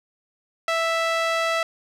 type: tone with band-pass filter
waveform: sawtooth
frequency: 659.3 Hz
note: E5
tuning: in tune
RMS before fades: -23 dBFS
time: 0.68-1.63 s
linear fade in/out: 2 ms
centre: 1900 Hz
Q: 0.68
effects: none